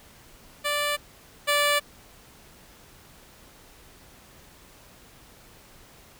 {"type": "tone pair in turn", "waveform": "10% pulse", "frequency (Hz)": [586, 582.6], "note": ["D5", "D5"], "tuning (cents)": [-4, -14], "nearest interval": "unison", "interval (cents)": 10, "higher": "first", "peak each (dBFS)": [-16, -12], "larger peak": "second", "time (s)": [[0.64, 0.97], [1.47, 1.8]], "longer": "neither", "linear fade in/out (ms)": 20, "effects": ["pink hiss -52 dBFS RMS until 6.19 s"]}